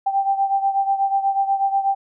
sine beating tone pair, 784 / 792.2 Hz, G5 / G5, 0 / +18 cents, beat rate 8.2 Hz, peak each -18 / -23 dBFS, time 0.06-1.95 s, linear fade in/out 10 ms, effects none

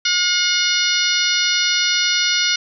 harmonic tone with a mistuned harmonic, 718 Hz, F5, 48 cents sharp, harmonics 2 / 3 / 4 / 5 / 6 / 7 / 8, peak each -23 / -23 / -23 / -23 / -23 / -23 / -23 dBFS, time 0.05-2.56 s, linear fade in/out 5 ms, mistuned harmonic 4, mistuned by +19 cents, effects none

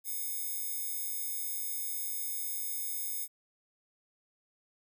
square tone with high-pass filter, 726 Hz, F#5, 33 cents flat, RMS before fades -36 dBFS, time 0.04-3.28 s, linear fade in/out 50 ms, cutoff 12000 Hz, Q 0.92, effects none

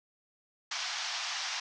white band-pass noise, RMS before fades -36 dBFS, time 0.71-1.6 s, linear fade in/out 5 ms, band 710 to 6100 Hz, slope 48 dB/octave, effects none

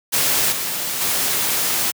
white noise with level steps, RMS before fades -18 / -24 / -20 dBFS, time 0.12-1.92 s, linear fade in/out 20 ms, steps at 0.51 / 1 s, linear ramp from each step 20 ms, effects high-pass 100 Hz 12 dB/octave

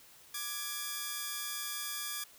5% pulse tone pair together, 1178.6 / 1671 Hz, D6 / G#6, +6 / +10 cents, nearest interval tritone, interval 604 cents, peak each -28 dBFS, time 0.34-2.24 s, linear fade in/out 5 ms, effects white hiss -58 dBFS RMS until 2.38 s

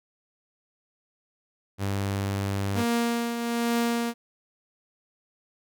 sawtooth tone, 99 Hz, G2, 18 cents sharp, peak -22 dBFS, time 1.78-2.85 s, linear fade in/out 50 ms
sawtooth tone with tremolo, 234.8 Hz, A#3, 13 cents sharp, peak -18 dBFS, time 2.74-4.14 s, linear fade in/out 50 ms, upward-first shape triangle, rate 1.2 Hz, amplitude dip 55%
effects none

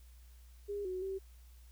sine tone with pitch steps, 406.9 / 369.9 / 385.1 Hz, G#4 / F#4 / G4, -35 / 0 / -31 cents, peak -36 dBFS, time 0.68-1.19 s, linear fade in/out 20 ms, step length 170 ms, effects added 60 Hz sine -54 dBFS peak until 1.71 s + white hiss -68 dBFS RMS until 1.71 s

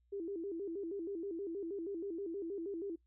sine tone with vibrato, 364.4 Hz, F#4, 26 cents flat, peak -38 dBFS, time 0.12-2.96 s, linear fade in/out 10 ms, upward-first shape square, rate 6.3 Hz, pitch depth 160 cents each way, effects noise-tail reverb RT60 0.1 s tail -20 dB re dry + added 60 Hz sine -70 dBFS peak until 3.06 s

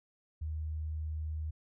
sine tone, 77.78 Hz, D#2, in tune, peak -34 dBFS, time 0.41-1.51 s, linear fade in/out 10 ms, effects none

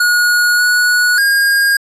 square tone with pitch steps, 1448 / 1464 / 1622 Hz, F#6 / F#6 / G#6, -38 / -19 / -41 cents, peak -10 dBFS, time 0-1.77 s, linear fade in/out 5 ms, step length 590 ms, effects resampled to 32000 Hz

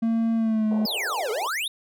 triangle tone with pitch glide, 227.4 to 215.3 Hz, A#3 to A3, -43 to -37 cents, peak -18 dBFS, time 0.02-0.86 s, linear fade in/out 10 ms, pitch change -94 cents, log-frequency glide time 0.35-0.67 s
white band-pass noise, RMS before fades -37 dBFS, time 0.71-1.48 s, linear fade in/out 5 ms, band 380 to 870 Hz, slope 48 dB/octave
square exponential two-way sweep, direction down then up, 5290 to 409 to 3876 Hz, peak -26 dBFS, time 0.85-1.68 s, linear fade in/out 5 ms, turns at 1.31 s
effects none

